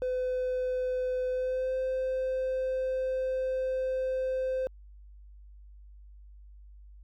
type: tone with pitch glide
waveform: triangle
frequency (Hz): 507 to 518.9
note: B4 to C5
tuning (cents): +45 to -14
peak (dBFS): -25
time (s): 0.02-4.67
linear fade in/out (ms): 0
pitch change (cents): +41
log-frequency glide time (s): 1.3-1.75
effects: tanh soft clip ceiling -22 dBFS + added 50 Hz sine -48 dBFS peak until 7.03 s